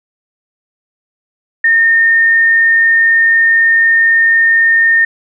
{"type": "tone", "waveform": "sine", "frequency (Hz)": 1826, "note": "A#6", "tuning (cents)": -36, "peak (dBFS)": -6, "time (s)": [1.64, 5.05], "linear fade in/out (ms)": 5, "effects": []}